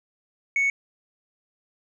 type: tone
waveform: sine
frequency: 2217 Hz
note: C#7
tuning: in tune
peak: -17 dBFS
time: 0.56-0.7 s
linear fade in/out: 2 ms
effects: tanh soft clip ceiling -18 dBFS